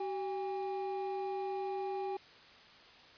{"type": "tone pair together", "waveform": "triangle", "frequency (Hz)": [381.8, 808.5], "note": ["G4", "G#5"], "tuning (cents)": [-46, -47], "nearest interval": "octave + minor second", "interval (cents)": 1299, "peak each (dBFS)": [-35, -37], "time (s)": [0, 2.17], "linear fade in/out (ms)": 5, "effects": ["white hiss -57 dBFS RMS until 3.17 s", "resampled to 11025 Hz"]}